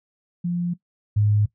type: tone pair in turn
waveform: sine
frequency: 174.61 / 104.54 Hz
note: F3 / G#2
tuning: 0 / +12 cents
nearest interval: major sixth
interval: 888 cents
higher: first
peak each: -21 / -16 dBFS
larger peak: second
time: 0.44-0.74 / 1.16-1.46 s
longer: neither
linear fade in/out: 10 ms
effects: noise-tail reverb RT60 0.1 s tail -17 dB re dry